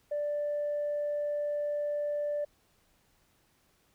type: tone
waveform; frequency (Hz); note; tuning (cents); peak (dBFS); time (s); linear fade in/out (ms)
sine; 587.3; D5; 0; -28; 0.11-2.45; 10
effects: tanh soft clip ceiling -26 dBFS + pink hiss -69 dBFS RMS until 3.94 s